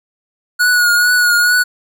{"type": "tone with vibrato", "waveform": "square", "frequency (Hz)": 1453, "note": "F#6", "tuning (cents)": -32, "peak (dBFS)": -10, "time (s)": [0.59, 1.64], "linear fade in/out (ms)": 20, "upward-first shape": "triangle", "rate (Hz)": 2.3, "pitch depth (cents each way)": 37, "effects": []}